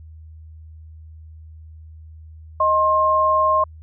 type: tone pair together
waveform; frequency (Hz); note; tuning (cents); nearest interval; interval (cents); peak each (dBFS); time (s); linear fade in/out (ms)
sine; 624 / 1064.6; D#5 / C6; +5 / +30; major sixth; 925; -20 / -15; 2.6-3.64; 5
effects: added 79 Hz sine -38 dBFS peak until 3.82 s